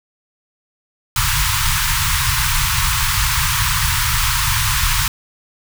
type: band-stop noise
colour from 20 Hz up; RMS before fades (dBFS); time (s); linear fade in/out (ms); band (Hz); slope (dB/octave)
pink; -17; 1.16-5.08; 2; 150 to 910; 96
effects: none